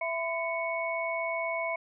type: tone cluster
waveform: sine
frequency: 663 / 1011 / 2216 Hz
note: E5 / B5 / C#7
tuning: +10 / +40 / -1 cents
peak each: -32 / -36 / -33 dBFS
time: 0.01-1.76 s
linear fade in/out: 5 ms
effects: none